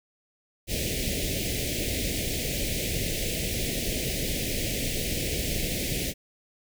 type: band-stop noise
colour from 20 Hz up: pink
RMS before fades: -29 dBFS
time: 0.67-6.14 s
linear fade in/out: 50 ms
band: 630 to 2000 Hz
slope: 48 dB/octave
effects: none